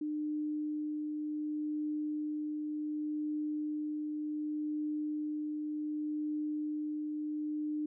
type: tone with tremolo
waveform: sine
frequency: 301.8 Hz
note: D4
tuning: 47 cents sharp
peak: -32 dBFS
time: 0.01-7.86 s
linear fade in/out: 5 ms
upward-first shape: triangle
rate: 0.67 Hz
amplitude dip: 25%
effects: none